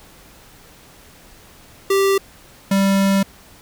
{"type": "tone pair in turn", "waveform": "square", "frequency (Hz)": [391.4, 195.7], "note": ["G4", "G3"], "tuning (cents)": [-3, -3], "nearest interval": "octave", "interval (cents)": 1200, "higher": "first", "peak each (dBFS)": -14, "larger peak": "neither", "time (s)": [[1.9, 2.18], [2.71, 3.23]], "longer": "second", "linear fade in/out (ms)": 5, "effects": ["pink hiss -46 dBFS RMS until 3.61 s"]}